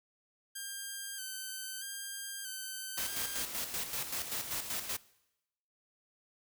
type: tone with vibrato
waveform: 5% pulse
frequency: 1568 Hz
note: G6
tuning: in tune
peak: -29 dBFS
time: 0.55-3.43 s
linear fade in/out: 10 ms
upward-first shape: square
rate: 0.79 Hz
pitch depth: 36 cents each way
type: noise with tremolo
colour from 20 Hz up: white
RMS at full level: -36 dBFS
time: 2.97-4.97 s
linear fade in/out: 10 ms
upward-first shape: square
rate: 5.2 Hz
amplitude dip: 55%
effects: noise-tail reverb RT60 0.9 s tail -21 dB re dry